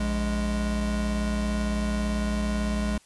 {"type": "tone pair together", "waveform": "square", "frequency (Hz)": [58.28, 207.7], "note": ["A#1", "G#3"], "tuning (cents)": [0, 0], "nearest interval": "octave + minor seventh", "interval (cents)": 2200, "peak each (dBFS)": -28, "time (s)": [0, 2.98], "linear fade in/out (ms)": 5, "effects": ["white hiss -58 dBFS RMS until 3.05 s", "resampled to 24000 Hz"]}